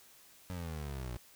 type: exponential sweep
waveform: 25% pulse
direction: down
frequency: 92.5 to 58.3 Hz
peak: -35 dBFS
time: 0.5-1.17 s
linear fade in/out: 0 ms
effects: white hiss -60 dBFS RMS until 1.35 s